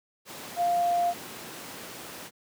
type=tone in noise; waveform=sine; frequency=698.5 Hz; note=F5; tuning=in tune; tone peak=-22 dBFS; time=0.56-1.14 s; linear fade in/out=50 ms; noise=pink; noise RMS=-40 dBFS; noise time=0.25-2.31 s; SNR=+15 dB; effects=high-pass 200 Hz 12 dB/octave